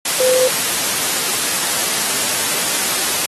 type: tone in noise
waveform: sine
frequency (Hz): 511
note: C5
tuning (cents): -41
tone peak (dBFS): -12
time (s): 0.2-0.48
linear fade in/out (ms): 5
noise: white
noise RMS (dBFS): -18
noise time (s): 0.05-3.26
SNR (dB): +3
effects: high-pass 150 Hz 12 dB/octave + AAC 32 kbps